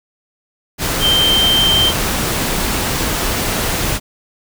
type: tone in noise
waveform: sine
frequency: 3136 Hz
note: G7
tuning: in tune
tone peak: -11 dBFS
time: 1-1.93 s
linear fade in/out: 50 ms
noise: pink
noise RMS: -18 dBFS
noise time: 0.78-4 s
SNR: +4 dB
effects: none